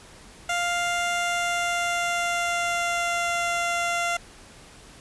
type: tone with pitch glide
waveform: 15% pulse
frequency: 698.5 to 691.3 Hz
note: F5 to F5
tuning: 0 to -18 cents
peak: -17 dBFS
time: 0.49-4.17 s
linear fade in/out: 5 ms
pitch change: -18 cents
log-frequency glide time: 1.12-3.36 s
effects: pink hiss -48 dBFS RMS until 5 s + resampled to 24000 Hz